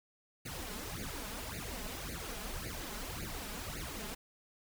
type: noise with flanger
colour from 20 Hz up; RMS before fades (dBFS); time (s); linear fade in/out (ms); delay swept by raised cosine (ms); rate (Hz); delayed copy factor
pink; -42; 0.45-4.15; 10; 0.44 to 4.84; 1.8; +0.95
effects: none